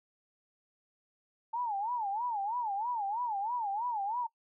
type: tone with vibrato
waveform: sine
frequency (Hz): 880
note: A5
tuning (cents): 0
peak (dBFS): -31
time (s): 1.53-4.27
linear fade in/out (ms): 10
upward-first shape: sine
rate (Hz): 3.1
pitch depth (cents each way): 200
effects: noise-tail reverb RT60 0.1 s tail -22 dB re dry